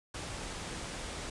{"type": "low-pass noise", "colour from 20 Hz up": "pink", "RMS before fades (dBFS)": -41, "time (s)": [0.14, 1.3], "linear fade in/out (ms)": 5, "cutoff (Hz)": 10000, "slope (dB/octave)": 48, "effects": ["resampled to 24000 Hz"]}